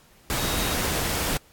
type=tone in noise; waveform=sine; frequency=3777 Hz; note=A#7; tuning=22 cents sharp; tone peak=-35 dBFS; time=0.38-0.74 s; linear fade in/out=0 ms; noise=pink; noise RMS=-26 dBFS; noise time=0.3-1.37 s; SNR=-12 dB; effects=pink hiss -56 dBFS RMS until 1.52 s + AAC 64 kbps